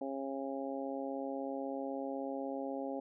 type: harmonic tone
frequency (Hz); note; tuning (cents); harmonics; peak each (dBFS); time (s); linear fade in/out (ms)
136.2; C#3; -30; 2 / 3 / 4 / 5 / 6; -40 / -45 / -41 / -46 / -46; 0.01-3; 5
effects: none